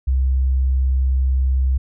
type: tone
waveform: sine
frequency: 65.41 Hz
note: C2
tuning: in tune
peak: -14 dBFS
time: 0.07-1.78 s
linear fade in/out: 10 ms
effects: none